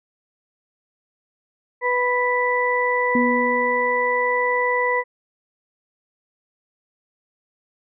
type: harmonic tone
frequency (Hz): 493.9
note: B4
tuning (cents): 0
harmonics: 1 / 2 / 4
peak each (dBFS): -22 / -22 / -22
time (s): 1.81-5.04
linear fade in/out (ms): 50
type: tone with exponential decay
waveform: sine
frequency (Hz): 243.3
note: B3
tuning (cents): -26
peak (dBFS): -16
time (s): 3.15-4.63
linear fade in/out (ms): 2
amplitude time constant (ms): 320
effects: none